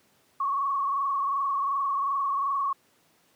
sine tone with frequency modulation, 1108.7 Hz, C#6, in tune, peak -24 dBFS, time 0.4-2.73 s, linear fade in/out 5 ms, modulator 22.7 Hz, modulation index 1.6, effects pink hiss -64 dBFS RMS until 3.35 s + high-pass 150 Hz 12 dB/octave

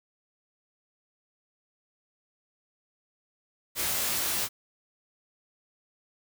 white noise with comb filter, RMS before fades -29 dBFS, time 3.75-4.49 s, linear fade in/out 50 ms, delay 19 ms, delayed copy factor +0.8, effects none

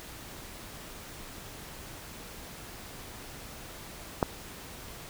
click, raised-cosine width 1 ms, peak -9 dBFS, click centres 4.228 s, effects pink hiss -45 dBFS RMS until 5.09 s

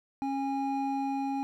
triangle tone pair together, 273.2 / 818.7 Hz, C#4 / G#5, -25 / -25 cents, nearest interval octave + perfect fifth, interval 1900 cents, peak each -29 / -30 dBFS, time 0.22-1.43 s, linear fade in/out 0 ms, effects none

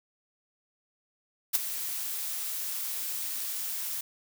blue noise with ADSR envelope, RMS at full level -22 dBFS, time 1.53-4.01 s, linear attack 22 ms, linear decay 18 ms, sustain -12 dB, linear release 5 ms, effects none

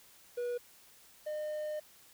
triangle tone pair in turn, 485 / 607.7 Hz, B4 / D#5, -31 / -41 cents, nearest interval major third, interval 390 cents, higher second, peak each -31 / -33 dBFS, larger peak first, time 0.37-0.58 / 1.26-1.8 s, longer second, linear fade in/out 10 ms, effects white hiss -60 dBFS RMS until 2.13 s

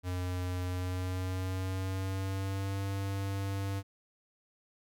square tone with pitch glide, 90.5 to 98.12 Hz, F#2 to G2, -38 to +2 cents, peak -33 dBFS, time 0.03-3.83 s, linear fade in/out 50 ms, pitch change +140 cents, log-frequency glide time 0.68-2.79 s, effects none

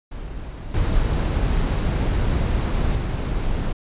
brown noise with level steps, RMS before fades -32 / -20 / -23 dBFS, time 0.11-3.73 s, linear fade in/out 10 ms, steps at 0.74 / 2.95 s, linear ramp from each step 2 ms, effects resampled to 8000 Hz

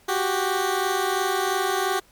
15% pulse tone pair together, 370 / 392.9 Hz, F#4 / G4, 0 / +4 cents, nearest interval minor second, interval 104 cents, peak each -18 dBFS, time 0.08-2 s, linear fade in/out 10 ms, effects pink hiss -57 dBFS RMS until 2.11 s + MP3 96 kbps

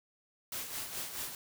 white noise with tremolo, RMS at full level -38 dBFS, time 0.52-1.35 s, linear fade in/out 2 ms, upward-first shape sine, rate 4.7 Hz, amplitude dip 55%, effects none

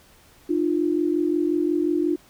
sine tone pair together, 303.6 / 349.2 Hz, D#4 / F4, -42 / 0 cents, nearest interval major second, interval 242 cents, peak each -22 dBFS, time 0.49-2.16 s, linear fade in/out 10 ms, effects pink hiss -54 dBFS RMS until 2.29 s

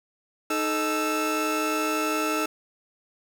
30% pulse tone cluster, 310.5 / 433.4 / 1326 Hz, D#4 / A4 / E6, -3 / -26 / +10 cents, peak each -25 / -28 / -25 dBFS, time 0.5-2.46 s, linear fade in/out 5 ms, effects none

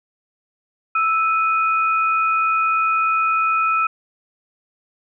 sine tone pair together, 1318.5 / 2489 Hz, E6 / D#7, 0 / 0 cents, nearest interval major seventh, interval 1100 cents, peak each -16 / -23 dBFS, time 0.95-3.87 s, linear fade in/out 5 ms, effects none

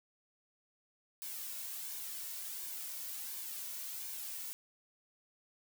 blue noise with flanger, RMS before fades -43 dBFS, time 1.22-4.53 s, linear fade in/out 0 ms, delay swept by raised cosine 1.5 to 2.5 ms, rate 1.4 Hz, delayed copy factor -0.55, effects none

